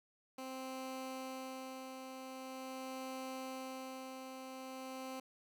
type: tone with tremolo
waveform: 15% pulse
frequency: 261.6 Hz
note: C4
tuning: in tune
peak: -36 dBFS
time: 0.38-5.2 s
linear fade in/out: 5 ms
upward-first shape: sine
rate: 0.44 Hz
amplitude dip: 40%
effects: none